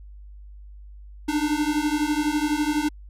square beating tone pair, 293.7 / 305.7 Hz, D4 / D#4, 0 / -30 cents, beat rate 12 Hz, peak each -25 dBFS, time 1.28-2.89 s, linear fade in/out 10 ms, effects added 50 Hz sine -40 dBFS peak until 3.09 s + low-pass 12000 Hz 12 dB/octave

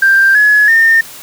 sine tone with pitch steps, 1581 / 1694.5 / 1816.1 Hz, G6 / G#6 / A#6, +14 / +34 / -46 cents, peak -4 dBFS, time 0.02-1.01 s, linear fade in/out 5 ms, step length 330 ms, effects tanh soft clip ceiling 0 dBFS + white hiss -32 dBFS RMS until 1.22 s

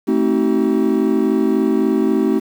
triangle chord, A diminished seventh, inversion none, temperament just, 220 / 264 / 316.8 / 380.2 Hz, A3 / C4 / Eb4 / Gb4, 0 / +16 / +31 / +47 cents, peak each -17 dBFS, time 0.07-2.4 s, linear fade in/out 20 ms, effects 7-bit

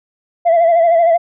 sine tone with vibrato, 674 Hz, E5, 38 cents sharp, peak -6 dBFS, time 0.45-1.18 s, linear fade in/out 20 ms, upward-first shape sine, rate 13 Hz, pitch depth 56 cents each way, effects tanh soft clip ceiling -6 dBFS

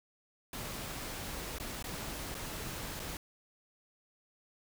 pink noise with dropouts, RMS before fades -41 dBFS, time 0.53-3.17 s, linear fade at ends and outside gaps 2 ms, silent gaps 1.585-1.599 / 1.826-1.841 / 2.345-2.35 / 2.995-2.999 s, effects none

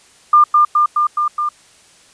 sine tone with echo, 1200 Hz, D6, 37 cents sharp, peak -5 dBFS, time 0.33-0.44 s, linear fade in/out 5 ms, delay 210 ms, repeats 5, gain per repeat -2 dB, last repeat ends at 1.49 s, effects white hiss -48 dBFS RMS until 2.13 s + resampled to 22050 Hz

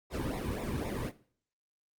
brown noise with flanger, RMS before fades -35 dBFS, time 0.1-1.12 s, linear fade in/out 50 ms, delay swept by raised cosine 0.65 to 1.53 ms, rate 3.9 Hz, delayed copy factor -0.85, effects noise-tail reverb RT60 0.5 s tail -17 dB re dry + Opus 48 kbps

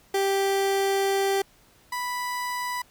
30% pulse tone pair in turn, 392 / 987.8 Hz, G4 / B5, 0 / 0 cents, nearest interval octave + major third, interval 1600 cents, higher second, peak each -19 / -25 dBFS, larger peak first, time 0.14-1.42 / 1.92-2.82 s, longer first, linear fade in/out 5 ms, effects pink hiss -58 dBFS RMS until 2.9 s

